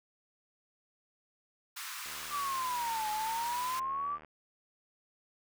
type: high-pass noise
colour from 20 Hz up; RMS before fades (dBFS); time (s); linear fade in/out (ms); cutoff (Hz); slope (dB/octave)
pink; -42; 1.76-3.8; 10; 1000; 48
type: click train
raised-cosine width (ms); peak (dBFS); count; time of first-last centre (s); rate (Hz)
0.5; -36; 169; 2.06-4.248; 76.8
type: exponential two-way sweep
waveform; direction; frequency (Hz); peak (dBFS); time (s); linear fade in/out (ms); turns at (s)
sine; down then up; 1183 to 845 to 1183; -32; 2.3-4.19; 50; 3.1
effects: none